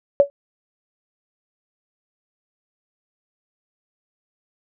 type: tone with exponential decay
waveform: sine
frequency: 565 Hz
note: C#5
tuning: 33 cents sharp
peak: -5 dBFS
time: 0.2-0.3 s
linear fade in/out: 0 ms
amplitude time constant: 20 ms
effects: none